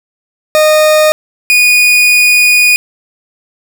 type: tone pair in turn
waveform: 40% pulse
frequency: 616 / 2464 Hz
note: D#5 / D#7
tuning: -17 / -17 cents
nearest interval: 2 octaves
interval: 2400 cents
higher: second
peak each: -4 dBFS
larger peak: neither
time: 0.55-1.12 / 1.5-2.76 s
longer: second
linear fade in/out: 0 ms
effects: 7-bit